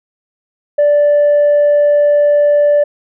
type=tone; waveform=sine; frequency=585 Hz; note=D5; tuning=7 cents flat; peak=-5 dBFS; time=0.78-2.84 s; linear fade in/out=10 ms; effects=tanh soft clip ceiling -5 dBFS